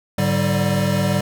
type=tone cluster; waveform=square; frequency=104.8 / 146.3 / 191.9 / 594 Hz; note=G#2 / D3 / G3 / D5; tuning=+16 / -6 / -37 / +20 cents; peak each=-24 / -23 / -21 / -26 dBFS; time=0.18-1.21 s; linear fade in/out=5 ms; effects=none